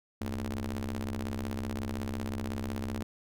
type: ring-modulated tone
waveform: sawtooth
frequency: 65.6 Hz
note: C2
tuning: 5 cents sharp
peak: -26 dBFS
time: 0.21-3.03 s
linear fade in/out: 0 ms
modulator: 156 Hz
effects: none